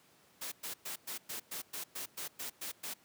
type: noise bursts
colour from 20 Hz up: white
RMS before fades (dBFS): -41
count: 12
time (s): 0.41-2.94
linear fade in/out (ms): 10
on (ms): 110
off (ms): 110
effects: pink hiss -65 dBFS RMS until 3.04 s + high-pass 150 Hz 12 dB/octave